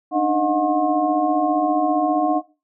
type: tone cluster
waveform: sine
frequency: 289.7 / 304.7 / 627 / 725 / 1074 Hz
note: D4 / D#4 / D#5 / F#5 / C6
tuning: -24 / -36 / +13 / -35 / +45 cents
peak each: -27 / -21 / -26 / -19 / -27 dBFS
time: 0.11-2.42 s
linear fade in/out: 50 ms
effects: noise-tail reverb RT60 0.3 s tail -20 dB re dry